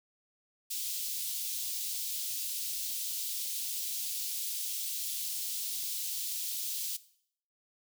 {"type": "high-pass noise", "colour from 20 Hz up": "white", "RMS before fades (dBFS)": -36, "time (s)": [0.7, 6.97], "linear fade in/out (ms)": 10, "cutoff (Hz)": 3200, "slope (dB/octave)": 24, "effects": ["noise-tail reverb RT60 0.6 s tail -17 dB re dry"]}